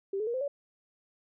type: tone with pitch steps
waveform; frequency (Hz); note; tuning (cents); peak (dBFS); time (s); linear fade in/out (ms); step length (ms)
sine; 392 / 430 / 471.6 / 517.2 / 567.3; G4 / A4 / A#4 / C5 / C#5; 0 / -40 / +20 / -20 / +40; -29; 0.13-0.48; 5; 70
effects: none